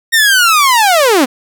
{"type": "linear sweep", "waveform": "sawtooth", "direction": "down", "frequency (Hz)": [1864.7, 233.4], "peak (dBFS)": -3, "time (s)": [0.12, 1.26], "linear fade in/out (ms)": 20, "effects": []}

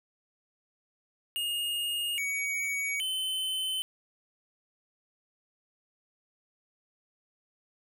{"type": "tone with pitch steps", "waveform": "square", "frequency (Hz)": [2848, 2251, 3056], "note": ["F7", "C#7", "G7"], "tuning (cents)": [33, 26, -45], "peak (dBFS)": -30, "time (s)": [1.36, 3.82], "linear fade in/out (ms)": 0, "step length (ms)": 820, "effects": ["11-bit"]}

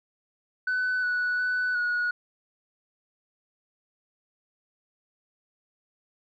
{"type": "tone with pitch steps", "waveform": "sine", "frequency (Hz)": [1503, 1476, 1493, 1455], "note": ["F#6", "F#6", "F#6", "F#6"], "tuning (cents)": [27, -5, 15, -29], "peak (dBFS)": -22, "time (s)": [0.67, 2.11], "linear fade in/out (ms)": 5, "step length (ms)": 360, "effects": ["tanh soft clip ceiling -22 dBFS"]}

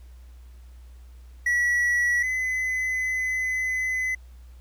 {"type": "tone pair in turn", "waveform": "triangle", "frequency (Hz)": [1937, 2024], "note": ["B6", "B6"], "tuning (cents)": [-34, 42], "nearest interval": "minor second", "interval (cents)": 76, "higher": "second", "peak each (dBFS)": [-18, -22], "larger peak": "first", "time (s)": [[1.46, 2.23], [2.23, 4.15]], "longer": "second", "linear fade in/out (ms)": 5, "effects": ["added 61 Hz sine -43 dBFS peak until 4.6 s", "pink hiss -62 dBFS RMS until 4.6 s"]}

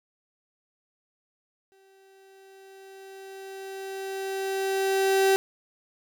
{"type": "tone with exponential growth", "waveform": "35% pulse", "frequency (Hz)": 386.6, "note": "G4", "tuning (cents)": -24, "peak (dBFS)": -16, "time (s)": [1.72, 5.36], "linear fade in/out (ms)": 0, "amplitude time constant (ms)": 790, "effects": []}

